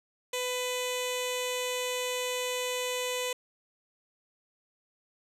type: tone with notch filter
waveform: 10% pulse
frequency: 500 Hz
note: B4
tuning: 21 cents sharp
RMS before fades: -32 dBFS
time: 0.33-3.33 s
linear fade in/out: 5 ms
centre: 1400 Hz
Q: 0.7
effects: low-pass 11000 Hz 12 dB/octave